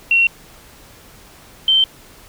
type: tone pair in turn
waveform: sine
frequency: 2732 / 3113 Hz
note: F7 / G7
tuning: -39 / -13 cents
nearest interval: major second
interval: 226 cents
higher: second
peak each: -10 dBFS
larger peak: neither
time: 0.11-0.27 / 1.68-1.84 s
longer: neither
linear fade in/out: 2 ms
effects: pink hiss -44 dBFS RMS until 2.28 s